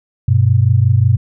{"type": "tone pair together", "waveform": "sine", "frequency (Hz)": [98, 123.47], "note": ["G2", "B2"], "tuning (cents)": [0, 0], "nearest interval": "major third", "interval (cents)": 400, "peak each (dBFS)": -11, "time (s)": [0.28, 1.17], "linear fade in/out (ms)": 5, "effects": []}